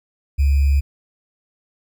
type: tone with sample-and-hold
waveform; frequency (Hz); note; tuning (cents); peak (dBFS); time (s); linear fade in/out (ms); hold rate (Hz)
sine; 70; C#2; +18; -12; 0.38-0.81; 20; 2450
effects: none